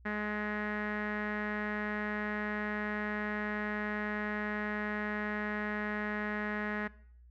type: tone with low-pass filter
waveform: sawtooth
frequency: 210.1 Hz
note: G#3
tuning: 20 cents sharp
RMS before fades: -35 dBFS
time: 0.05-6.88 s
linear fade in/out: 10 ms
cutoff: 1800 Hz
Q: 5.8
effects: noise-tail reverb RT60 0.6 s tail -20 dB re dry + added 60 Hz sine -54 dBFS peak until 7.3 s